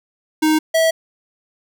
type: tone pair in turn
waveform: square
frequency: 311.1 / 649.9 Hz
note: D#4 / E5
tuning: 0 / -25 cents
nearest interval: octave + minor second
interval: 1275 cents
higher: second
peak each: -13 dBFS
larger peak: neither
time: 0.42-0.59 / 0.74-0.91 s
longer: neither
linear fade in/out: 10 ms
effects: none